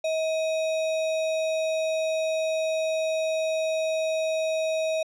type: tone with sample-and-hold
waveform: sine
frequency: 637 Hz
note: D#5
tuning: 41 cents sharp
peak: -23 dBFS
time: 0.04-5.03 s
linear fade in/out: 5 ms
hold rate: 3150 Hz
effects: low-pass 6000 Hz 12 dB/octave